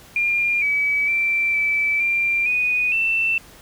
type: tone with pitch steps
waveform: sine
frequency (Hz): 2403 / 2285 / 2343 / 2315 / 2375 / 2478 / 2675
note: D7 / D7 / D7 / D7 / D7 / D#7 / E7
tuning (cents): +39 / -48 / -5 / -25 / +19 / -8 / +25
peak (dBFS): -17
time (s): 0.16-3.38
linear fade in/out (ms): 2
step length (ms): 460
effects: pink hiss -46 dBFS RMS until 3.61 s